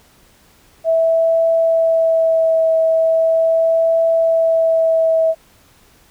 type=tone with vibrato; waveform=sine; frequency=653 Hz; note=E5; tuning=17 cents flat; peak=-11 dBFS; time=0.84-5.35 s; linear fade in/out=50 ms; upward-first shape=triangle; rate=0.39 Hz; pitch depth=15 cents each way; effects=pink hiss -51 dBFS RMS until 6.1 s